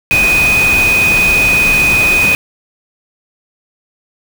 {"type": "tone in noise", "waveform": "sine", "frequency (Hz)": 2494, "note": "D#7", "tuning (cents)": 3, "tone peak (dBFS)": -8, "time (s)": [0.11, 2.35], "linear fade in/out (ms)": 0, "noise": "pink", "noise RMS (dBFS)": -18, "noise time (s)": [0.11, 2.35], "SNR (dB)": 7, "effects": []}